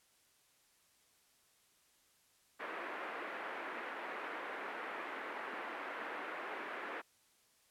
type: band-pass noise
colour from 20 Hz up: white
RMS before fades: -44 dBFS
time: 2.59-7.02 s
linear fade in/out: 20 ms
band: 290 to 2000 Hz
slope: 24 dB/octave
effects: white hiss -71 dBFS RMS until 7.7 s + low-pass 12000 Hz 12 dB/octave